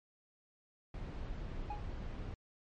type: noise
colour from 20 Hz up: brown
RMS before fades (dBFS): -42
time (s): 0.94-2.34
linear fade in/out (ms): 2
type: tone with exponential decay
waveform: triangle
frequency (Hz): 830.6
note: G#5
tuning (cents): 0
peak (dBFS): -34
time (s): 1.7-1.87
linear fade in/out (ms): 5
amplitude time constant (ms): 36
effects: low-pass 4000 Hz 12 dB/octave + MP3 48 kbps